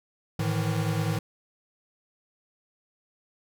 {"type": "tone cluster", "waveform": "square", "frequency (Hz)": [108, 154.1, 164], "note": ["A2", "D#3", "E3"], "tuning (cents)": [-32, -16, -9], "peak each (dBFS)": [-29, -31, -31], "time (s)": [0.39, 1.19], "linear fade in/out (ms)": 5, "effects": []}